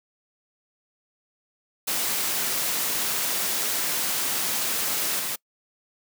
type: noise with level steps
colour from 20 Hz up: white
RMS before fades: -26 / -29 dBFS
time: 1.87-5.36 s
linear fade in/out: 10 ms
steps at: 5.19 s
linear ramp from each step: 10 ms
effects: noise-tail reverb RT60 0.1 s tail -25 dB re dry + high-pass 150 Hz 12 dB/octave